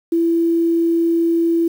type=tone; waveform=sine; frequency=334.4 Hz; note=E4; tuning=25 cents sharp; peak=-13 dBFS; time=0.12-1.68 s; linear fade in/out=5 ms; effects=7-bit